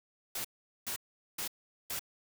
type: noise bursts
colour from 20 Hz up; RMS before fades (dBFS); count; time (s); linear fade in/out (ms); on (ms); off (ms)
white; -37; 4; 0.35-1.994; 5; 96; 420
effects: none